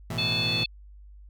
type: chord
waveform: sawtooth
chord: A suspended second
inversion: none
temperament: equal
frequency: 110 / 123.47 / 164.81 Hz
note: A2 / B2 / E3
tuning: 0 / 0 / 0 cents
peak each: -30 dBFS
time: 0.1-0.64 s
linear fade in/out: 5 ms
type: harmonic tone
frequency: 870 Hz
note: A5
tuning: 20 cents flat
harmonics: 3 / 4 / 5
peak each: -29 / -29 / -29 dBFS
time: 0.18-0.66 s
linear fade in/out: 5 ms
effects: added 50 Hz sine -45 dBFS peak until 1.29 s